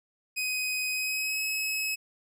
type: tone with pitch glide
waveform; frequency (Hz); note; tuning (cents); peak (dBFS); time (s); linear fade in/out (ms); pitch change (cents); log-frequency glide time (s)
sawtooth; 2511 to 2568; D#7 to E7; +15 to -46; -25; 0.36-1.96; 20; +39; 0.91-1.42
effects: none